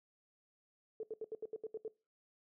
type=tone bursts; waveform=sine; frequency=440 Hz; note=A4; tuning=in tune; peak=-38 dBFS; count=9; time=1-1.88 s; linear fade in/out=2 ms; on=32 ms; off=74 ms; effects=noise-tail reverb RT60 0.3 s tail -21 dB re dry